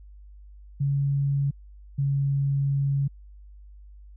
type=tone pair in turn; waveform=sine; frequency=140 / 139.19 Hz; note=C#3 / C#3; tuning=+18 / +7 cents; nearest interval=unison; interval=11 cents; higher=first; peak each=-21 dBFS; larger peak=neither; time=0.8-1.51 / 1.98-3.08 s; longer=second; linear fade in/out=10 ms; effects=added 50 Hz sine -44 dBFS peak until 4.16 s